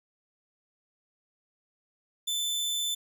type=tone; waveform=sawtooth; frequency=3525 Hz; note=A7; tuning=2 cents sharp; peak=-25 dBFS; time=2.27-2.95 s; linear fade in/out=10 ms; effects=10-bit